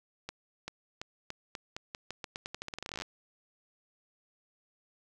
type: accelerating click train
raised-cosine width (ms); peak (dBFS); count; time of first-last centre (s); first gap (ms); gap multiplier
0.2; -21; 27; 0.29-3.021; 390; 0.86
effects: none